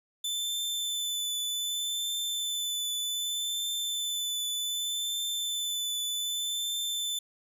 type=tone with vibrato; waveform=sawtooth; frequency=3520 Hz; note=A7; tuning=in tune; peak=-27 dBFS; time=0.24-7.19 s; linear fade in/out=5 ms; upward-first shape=triangle; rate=0.65 Hz; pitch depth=19 cents each way; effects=none